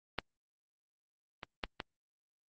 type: clicks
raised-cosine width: 0.3 ms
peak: -16 / -25 / -17 / -20 dBFS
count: 4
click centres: 0.187 / 1.432 / 1.638 / 1.802 s
effects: Opus 32 kbps